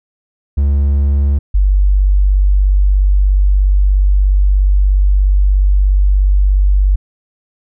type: tone pair in turn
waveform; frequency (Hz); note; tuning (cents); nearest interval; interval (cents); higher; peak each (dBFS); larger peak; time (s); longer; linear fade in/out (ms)
triangle / sine; 70.3 / 48.45; C#2 / G1; +25 / -20; tritone; 645; first; -7; neither; 0.57-1.39 / 1.54-6.96; second; 10
effects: none